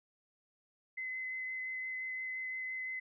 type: tone with vibrato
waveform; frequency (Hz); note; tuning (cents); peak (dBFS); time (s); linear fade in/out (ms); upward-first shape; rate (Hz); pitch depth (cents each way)
sine; 2040; C7; -44; -37; 0.97-3; 10; sine; 5.8; 10
effects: none